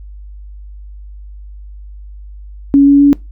sine tone with pitch steps, 280 / 282.3 / 284.6 Hz, C#4 / C#4 / C#4, +18 / +32 / +46 cents, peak -3 dBFS, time 2.74-3.13 s, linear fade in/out 0 ms, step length 130 ms, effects noise-tail reverb RT60 0.2 s tail -21 dB re dry + added 50 Hz sine -29 dBFS peak until 3.31 s

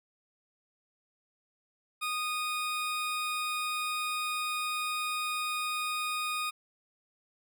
20% pulse tone, 1237 Hz, D#6, 10 cents flat, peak -26 dBFS, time 2.01-6.51 s, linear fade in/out 20 ms, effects none

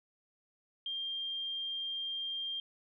sine tone, 3194 Hz, G7, 32 cents sharp, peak -35 dBFS, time 0.86-2.6 s, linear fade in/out 2 ms, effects none

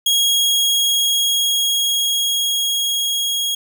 sawtooth tone with level ramp, 3293 Hz, G#7, 15 cents flat, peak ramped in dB -10 to -15 dBFS, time 0.06-3.55 s, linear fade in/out 5 ms, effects none

